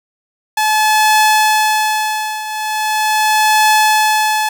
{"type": "tone with tremolo", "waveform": "sawtooth", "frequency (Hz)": 860, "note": "A5", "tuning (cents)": -40, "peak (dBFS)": -4, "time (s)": [0.57, 4.49], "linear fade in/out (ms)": 5, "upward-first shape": "triangle", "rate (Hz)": 0.4, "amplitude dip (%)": 80, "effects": []}